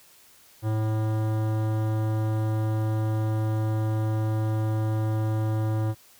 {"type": "tone with hard clipping", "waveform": "sine", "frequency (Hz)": 109, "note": "A2", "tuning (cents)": -16, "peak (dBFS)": -25, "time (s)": [0.62, 5.95], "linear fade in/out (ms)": 50, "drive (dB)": 17, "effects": ["white hiss -55 dBFS RMS until 6.19 s"]}